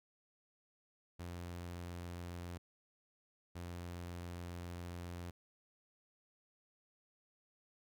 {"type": "tone bursts at uneven times", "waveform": "sawtooth", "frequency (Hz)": 87.31, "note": "F2", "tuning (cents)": 0, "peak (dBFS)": -40, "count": 2, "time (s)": [[1.19, 2.58], [3.55, 5.31]], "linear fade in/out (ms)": 10, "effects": []}